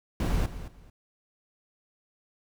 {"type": "noise with echo", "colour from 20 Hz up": "brown", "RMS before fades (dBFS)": -26, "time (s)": [0.2, 0.46], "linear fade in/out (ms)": 2, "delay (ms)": 220, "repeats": 2, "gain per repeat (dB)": -13, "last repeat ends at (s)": 0.9, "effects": []}